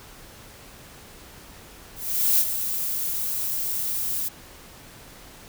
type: noise with ADSR envelope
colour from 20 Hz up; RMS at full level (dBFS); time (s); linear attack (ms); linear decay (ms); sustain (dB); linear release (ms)
violet; -18; 1.95-4.29; 440; 54; -9; 15
effects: pink hiss -46 dBFS RMS until 5.48 s